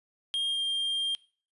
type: tone with pitch glide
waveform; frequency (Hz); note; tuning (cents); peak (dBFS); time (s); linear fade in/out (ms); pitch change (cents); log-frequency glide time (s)
triangle; 3225 to 3199; G7 to G7; +48 to +34; -25; 0.34-1.15; 0; -14; 0.48-0.62
effects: noise-tail reverb RT60 0.4 s tail -20 dB re dry + resampled to 24000 Hz